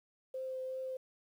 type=tone with vibrato; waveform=sine; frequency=520 Hz; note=C5; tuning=11 cents flat; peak=-37 dBFS; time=0.34-0.97 s; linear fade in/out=5 ms; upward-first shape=triangle; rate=2.7 Hz; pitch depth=10 cents each way; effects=11-bit